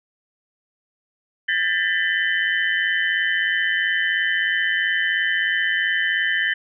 sine tone cluster, 1607 / 1779 / 1882 / 1998 / 3045 Hz, G6 / A6 / A#6 / B6 / F#7, +43 / +19 / +16 / +20 / +49 cents, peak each -26 / -21 / -28 / -26 / -28 dBFS, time 1.48-6.54 s, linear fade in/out 10 ms, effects none

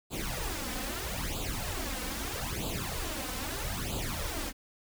pink noise with flanger, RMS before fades -35 dBFS, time 0.1-4.53 s, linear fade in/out 50 ms, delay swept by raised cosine 0.26 to 3.96 ms, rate 0.78 Hz, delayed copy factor +0.8, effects none

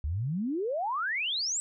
sine exponential sweep, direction up, 67.7 to 8050 Hz, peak -28 dBFS, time 0.04-1.6 s, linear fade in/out 0 ms, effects none

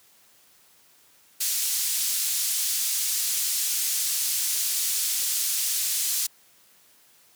pink band-pass noise, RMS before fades -26 dBFS, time 1.4-6.27 s, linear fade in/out 10 ms, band 5800 to 16000 Hz, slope 12 dB/octave, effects white hiss -58 dBFS RMS until 7.35 s + high-pass 80 Hz 12 dB/octave

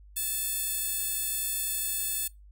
15% pulse tone with high-pass filter, 873 Hz, A5, 14 cents flat, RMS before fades -31 dBFS, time 0.16-2.28 s, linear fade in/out 10 ms, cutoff 8900 Hz, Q 0.74, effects noise-tail reverb RT60 0.2 s tail -23 dB re dry + added 50 Hz sine -49 dBFS peak until 2.51 s

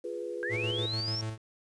sine chord, F diminished, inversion none, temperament equal, 349.2 / 415.3 / 493.9 Hz, F4 / Ab4 / Cb5, 0 / 0 / 0 cents, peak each -39 / -39 / -37 dBFS, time 0.04-0.86 s, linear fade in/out 5 ms
sine linear sweep, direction up, 1568 to 5588 Hz, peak -32 dBFS, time 0.43-1.21 s, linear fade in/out 0 ms
45% pulse tone with tremolo, 110 Hz, A2, in tune, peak -32 dBFS, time 0.49-1.38 s, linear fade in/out 50 ms, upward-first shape square, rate 6.8 Hz, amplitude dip 40%
effects resampled to 22050 Hz + 10-bit

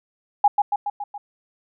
sine tone with echo, 820 Hz, G#5, 22 cents flat, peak -10 dBFS, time 0.44-0.48 s, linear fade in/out 5 ms, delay 140 ms, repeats 5, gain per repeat -4 dB, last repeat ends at 1.18 s, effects none

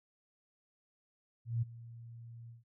sine tone with ADSR envelope, 116.54 Hz, A#2, in tune, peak -28 dBFS, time 1.45-2.64 s, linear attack 170 ms, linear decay 18 ms, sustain -19 dB, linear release 150 ms, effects none

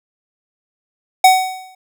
square tone with exponential decay, 750 Hz, F#5, 23 cents sharp, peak -4 dBFS, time 1.24-1.75 s, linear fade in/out 5 ms, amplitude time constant 110 ms, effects none

